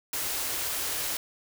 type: band-stop noise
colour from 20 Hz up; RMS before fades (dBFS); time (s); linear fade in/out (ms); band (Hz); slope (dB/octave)
white; -31; 0.13-1.17; 2; 160 to 250; 96
effects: none